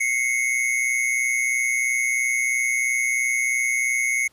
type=tone pair together; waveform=square; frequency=2077 / 2200 Hz; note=C7 / C#7; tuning=-13 / -14 cents; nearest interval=minor second; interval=99 cents; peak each=-26 / -22 dBFS; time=0-4.28 s; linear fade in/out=10 ms; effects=pink hiss -60 dBFS RMS until 4.32 s + resampled to 32000 Hz